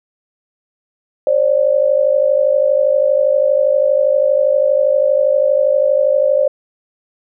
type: tone pair together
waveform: sine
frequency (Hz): 537 / 589.5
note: C5 / D5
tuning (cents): +45 / +6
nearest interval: major second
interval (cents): 161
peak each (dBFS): -13 / -13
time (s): 1.27-6.48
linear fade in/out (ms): 2
effects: none